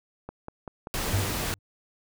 click train, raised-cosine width 1 ms, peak -23 dBFS, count 6, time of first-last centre 0.29-1.259 s, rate 5.16 Hz
pink noise, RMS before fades -30 dBFS, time 0.94-1.54 s, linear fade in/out 0 ms
triangle tone with exponential decay, 98 Hz, G2, in tune, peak -19 dBFS, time 1.13-1.59 s, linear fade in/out 5 ms, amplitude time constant 100 ms
effects none

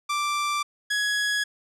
sawtooth tone pair in turn, 1174.7 / 1674.2 Hz, D6 / G#6, 0 / +13 cents, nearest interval tritone, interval 613 cents, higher second, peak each -20 / -19 dBFS, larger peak second, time 0.09-0.63 / 0.9-1.44 s, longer neither, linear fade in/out 10 ms, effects low-pass 9000 Hz 12 dB/octave

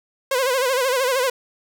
sawtooth tone with vibrato, 517 Hz, C5, 21 cents flat, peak -14 dBFS, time 0.31-1.3 s, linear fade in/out 5 ms, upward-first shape sine, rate 13 Hz, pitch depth 100 cents each way, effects none

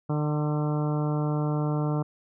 harmonic tone with a mistuned harmonic, 150 Hz, D3, 37 cents sharp, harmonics 1 / 2 / 3 / 4 / 5 / 6 / 7 / 8 / 9, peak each -25 / -31 / -35 / -37 / -39 / -41 / -42 / -43 / -44 dBFS, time 0.09-2.03 s, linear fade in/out 10 ms, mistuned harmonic 8, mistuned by -24 cents, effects none

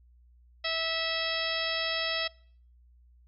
harmonic tone, 653 Hz, E5, 17 cents flat, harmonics 1 / 2 / 3 / 4 / 5 / 6 / 7 / 8, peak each -36 / -39 / -35 / -37 / -36 / -36 / -41 / -37 dBFS, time 0.64-2.28 s, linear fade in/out 10 ms, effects noise-tail reverb RT60 0.5 s tail -22 dB re dry + added 60 Hz sine -56 dBFS peak until 3.27 s

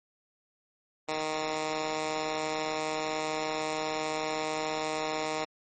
10% pulse tone with high-pass filter, 155.56 Hz, D#3, in tune, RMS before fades -32 dBFS, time 1.08-5.45 s, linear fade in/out 10 ms, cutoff 390 Hz, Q 0.63, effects MP3 32 kbps

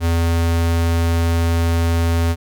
square tone, 83.8 Hz, E2, 29 cents sharp, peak -15 dBFS, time 0-2.36 s, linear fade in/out 50 ms, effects none

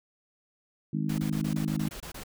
harmonic tone, 51.91 Hz, G#1, in tune, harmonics 3 / 4 / 5 / 6, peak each -30 / -31 / -35 / -37 dBFS, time 0.93-1.89 s, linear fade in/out 5 ms
pink noise bursts, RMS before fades -41 dBFS, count 10, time 1.09-2.236 s, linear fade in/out 5 ms, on 93 ms, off 24 ms
effects none

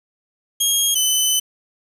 15% pulse tone pair in turn, 3264 / 3025 Hz, G#7 / F#7, -31 / +38 cents, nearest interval minor second, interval 131 cents, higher first, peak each -8 dBFS, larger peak neither, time 0.6-0.95 / 0.95-1.4 s, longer second, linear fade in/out 10 ms, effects resampled to 32000 Hz + 7-bit

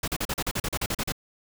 pink noise bursts, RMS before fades -28 dBFS, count 13, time 0.03-1.122 s, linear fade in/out 5 ms, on 48 ms, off 39 ms, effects none

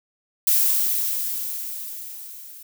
violet noise with level ramp, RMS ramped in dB -17 to -42 dBFS, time 0.47-2.63 s, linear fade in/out 5 ms, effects none

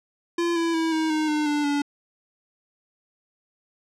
square tone with pitch steps, 342.1 / 333.7 / 325.5 / 317.5 / 309.7 / 302.1 / 294.7 / 287.5 Hz, F4 / E4 / E4 / D#4 / D#4 / D4 / D4 / D4, -36 / +21 / -22 / +35 / -8 / +49 / +6 / -37 cents, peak -22 dBFS, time 0.38-1.82 s, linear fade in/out 5 ms, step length 180 ms, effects low-pass 7000 Hz 12 dB/octave

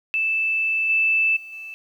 sine tone with level steps, 2637 Hz, E7, in tune, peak -19 / -16 / -36 / -33 dBFS, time 0.14-1.74 s, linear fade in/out 0 ms, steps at 0.89 / 1.36 / 1.52 s, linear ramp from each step 10 ms, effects 9-bit

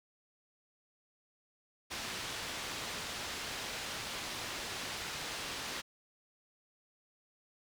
white low-pass noise, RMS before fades -41 dBFS, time 1.9-5.82 s, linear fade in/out 20 ms, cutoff 4700 Hz, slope 12 dB/octave, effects none

